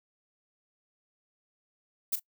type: noise with echo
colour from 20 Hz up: violet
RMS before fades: -28 dBFS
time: 2.12-2.16 s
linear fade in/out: 10 ms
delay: 38 ms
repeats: 1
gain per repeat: -12 dB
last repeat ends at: 2.198 s
effects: noise-tail reverb RT60 0.1 s tail -22 dB re dry